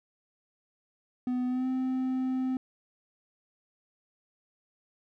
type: tone with pitch glide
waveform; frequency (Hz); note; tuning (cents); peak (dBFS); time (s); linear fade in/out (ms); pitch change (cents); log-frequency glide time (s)
triangle; 250 to 258.7; B3 to C4; +21 to -19; -25; 1.27-2.57; 2; +60; 1.47-1.67
effects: none